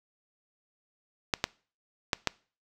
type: clicks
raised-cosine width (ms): 0.2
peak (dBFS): -7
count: 4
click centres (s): 1.338 / 1.441 / 2.132 / 2.273
effects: noise-tail reverb RT60 0.4 s tail -23 dB re dry